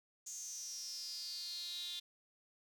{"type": "tone with high-pass filter sweep", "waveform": "sawtooth", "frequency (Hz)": 352.3, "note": "F4", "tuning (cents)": 15, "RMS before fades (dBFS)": -45, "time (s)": [0.26, 2], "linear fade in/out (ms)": 10, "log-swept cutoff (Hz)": [6700, 3600], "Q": 9.9, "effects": []}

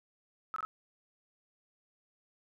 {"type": "tone bursts", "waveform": "sine", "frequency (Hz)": 1292, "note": "E6", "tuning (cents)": -35, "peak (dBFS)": -33, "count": 3, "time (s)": [0.54, 0.65], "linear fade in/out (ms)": 0, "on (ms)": 22, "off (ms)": 22, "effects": []}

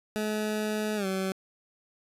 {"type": "tone with pitch glide", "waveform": "20% pulse", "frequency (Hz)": [213.6, 190.3], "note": ["G#3", "F#3"], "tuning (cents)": [49, 49], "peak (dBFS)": -23, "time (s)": [0.16, 1.32], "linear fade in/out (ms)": 0, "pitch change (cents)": -200, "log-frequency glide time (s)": [0.96, 1.06], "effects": ["resampled to 32000 Hz", "9-bit"]}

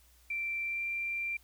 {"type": "tone with pitch glide", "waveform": "sine", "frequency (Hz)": [2349, 2365], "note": ["D7", "D7"], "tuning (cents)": [0, 12], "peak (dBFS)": -32, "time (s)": [0.3, 1.37], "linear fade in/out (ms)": 5, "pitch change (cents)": 12, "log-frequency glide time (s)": [0.64, 0.84], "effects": ["added 60 Hz sine -62 dBFS peak until 1.43 s", "white hiss -65 dBFS RMS until 1.43 s"]}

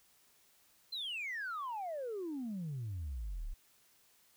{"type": "exponential sweep", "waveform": "sine", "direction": "down", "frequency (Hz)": [4186, 30.91], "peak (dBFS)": -36, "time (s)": [0.92, 3.54], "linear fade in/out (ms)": 10, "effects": ["tanh soft clip ceiling -35 dBFS", "white hiss -68 dBFS RMS until 4.36 s"]}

